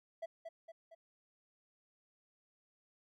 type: tone with echo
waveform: triangle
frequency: 659.3 Hz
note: E5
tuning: in tune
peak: -37 dBFS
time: 0.22-0.26 s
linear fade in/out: 10 ms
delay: 230 ms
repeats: 3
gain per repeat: -5 dB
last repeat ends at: 0.95 s
effects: none